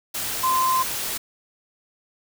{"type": "tone in noise", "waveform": "sine", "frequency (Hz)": 1037, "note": "C6", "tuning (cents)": -16, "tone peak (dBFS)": -18, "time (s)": [0.43, 0.83], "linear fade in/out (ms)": 10, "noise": "white", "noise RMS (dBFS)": -28, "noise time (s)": [0.14, 1.18], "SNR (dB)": 7, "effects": []}